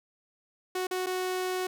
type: tone with dropouts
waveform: sawtooth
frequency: 368.9 Hz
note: F#4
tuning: 5 cents flat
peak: -25 dBFS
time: 0.75-1.67 s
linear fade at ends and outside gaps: 5 ms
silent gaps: 0.87-0.91 / 1.062-1.067 s
effects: none

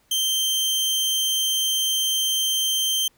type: tone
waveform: sawtooth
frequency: 3136 Hz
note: G7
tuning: in tune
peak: -17 dBFS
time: 0.11-3.08 s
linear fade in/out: 5 ms
effects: pink hiss -62 dBFS RMS until 3.17 s

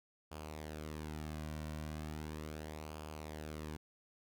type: tone with flanger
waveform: sawtooth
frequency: 76.9 Hz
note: D#2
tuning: 20 cents flat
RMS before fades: -45 dBFS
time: 0.31-3.77 s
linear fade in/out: 10 ms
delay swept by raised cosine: 0.51 to 2.41 ms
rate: 0.37 Hz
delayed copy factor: -0.55
effects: none

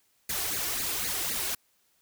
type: noise with flanger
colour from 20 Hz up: white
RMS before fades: -31 dBFS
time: 0.29-1.55 s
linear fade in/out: 5 ms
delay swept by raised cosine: 0.44 to 2.84 ms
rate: 3.9 Hz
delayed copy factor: +0.8
effects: white hiss -69 dBFS RMS until 2.01 s

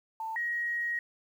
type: tone pair in turn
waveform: sine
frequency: 890 / 1890.1 Hz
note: A5 / A#6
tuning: +20 / +23 cents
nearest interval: octave + minor second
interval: 1303 cents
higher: second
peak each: -33 / -29 dBFS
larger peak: second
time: 0.2-0.36 / 0.36-0.99 s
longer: second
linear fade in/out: 2 ms
effects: 10-bit

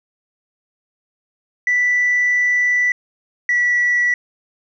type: tone pair in turn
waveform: sine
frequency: 1973 / 1949.2 Hz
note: B6 / B6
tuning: -2 / -23 cents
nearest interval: unison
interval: 21 cents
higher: first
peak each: -12 / -12 dBFS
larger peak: neither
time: 1.67-2.92 / 3.49-4.14 s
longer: first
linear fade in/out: 2 ms
effects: tanh soft clip ceiling -10 dBFS

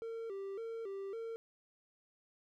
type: tone with vibrato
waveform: triangle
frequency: 422.6 Hz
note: G#4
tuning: 30 cents sharp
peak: -38 dBFS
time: 0.02-1.36 s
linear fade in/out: 0 ms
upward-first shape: square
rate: 1.8 Hz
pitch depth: 130 cents each way
effects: none

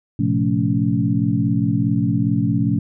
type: tone cluster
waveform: sine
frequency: 112.1 / 129.4 / 174.1 / 216.9 / 281.8 Hz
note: A2 / C3 / F3 / A3 / C#4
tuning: +33 / -19 / -5 / -25 / +29 cents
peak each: -22 dBFS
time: 0.19-2.79 s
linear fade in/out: 5 ms
effects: none

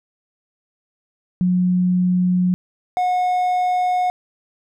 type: tone pair in turn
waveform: sine / triangle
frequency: 180.9 / 727 Hz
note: F#3 / F#5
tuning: -39 / -31 cents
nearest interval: 2 octaves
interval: 2408 cents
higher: second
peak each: -14 dBFS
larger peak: neither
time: 1.41-2.54 / 2.97-4.1 s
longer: neither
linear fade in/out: 0 ms
effects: none

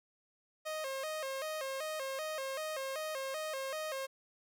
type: tone with vibrato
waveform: sawtooth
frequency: 578 Hz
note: D5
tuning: 28 cents flat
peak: -33 dBFS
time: 0.65-4.07 s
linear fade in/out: 20 ms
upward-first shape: square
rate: 2.6 Hz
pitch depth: 130 cents each way
effects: none

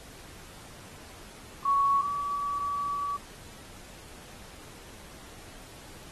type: tone pair in turn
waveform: sine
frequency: 1114 / 1144 Hz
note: C#6 / D6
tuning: +8 / -46 cents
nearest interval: unison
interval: 46 cents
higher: second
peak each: -21 / -28 dBFS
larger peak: first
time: 1.65-2.02 / 2.02-3.17 s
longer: second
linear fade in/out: 10 ms
effects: pink hiss -49 dBFS RMS until 6.11 s + AAC 32 kbps

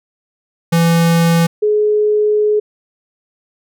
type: tone pair in turn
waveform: square / sine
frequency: 167.5 / 422.1 Hz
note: E3 / G#4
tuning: +28 / +28 cents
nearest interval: octave + major third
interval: 1600 cents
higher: second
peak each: -10 dBFS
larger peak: neither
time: 0.72-1.47 / 1.62-2.6 s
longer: second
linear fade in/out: 10 ms
effects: none

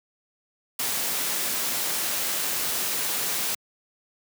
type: noise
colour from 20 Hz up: white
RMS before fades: -27 dBFS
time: 0.79-3.55 s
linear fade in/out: 5 ms
effects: high-pass 150 Hz 12 dB/octave

